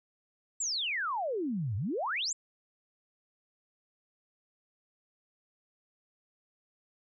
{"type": "exponential two-way sweep", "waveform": "sine", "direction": "down then up", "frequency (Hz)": [7850, 92.5, 7850], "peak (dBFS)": -30, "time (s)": [0.6, 2.33], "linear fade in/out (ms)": 5, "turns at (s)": 1.76, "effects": []}